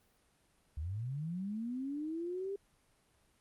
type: linear sweep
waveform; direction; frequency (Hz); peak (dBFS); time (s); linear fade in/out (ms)
sine; up; 69.3 to 402.4; -36; 0.77-2.56; 5
effects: pink hiss -71 dBFS RMS until 3.4 s + Opus 32 kbps